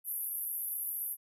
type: band-pass noise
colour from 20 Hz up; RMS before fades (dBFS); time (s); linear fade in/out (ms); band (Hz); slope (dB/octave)
pink; -37; 0.04-1.17; 50; 11000 to 13000; 96
effects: none